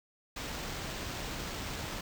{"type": "noise with sample-and-hold", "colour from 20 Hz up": "pink", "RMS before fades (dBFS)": -39, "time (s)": [0.36, 2.01], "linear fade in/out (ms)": 5, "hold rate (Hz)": 11025, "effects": []}